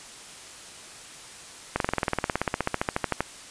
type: slowing click train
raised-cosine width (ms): 0.5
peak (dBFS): -8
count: 25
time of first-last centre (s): 1.76-3.206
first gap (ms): 42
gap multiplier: 1.03
effects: white hiss -44 dBFS RMS until 3.5 s + resampled to 22050 Hz